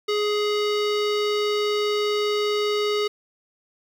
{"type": "tone with low-pass filter", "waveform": "square", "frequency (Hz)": 417.5, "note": "G#4", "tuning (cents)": 9, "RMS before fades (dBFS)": -23, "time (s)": [0.08, 3.08], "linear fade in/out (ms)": 10, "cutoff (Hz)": 4300, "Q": 2.6, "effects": ["8-bit"]}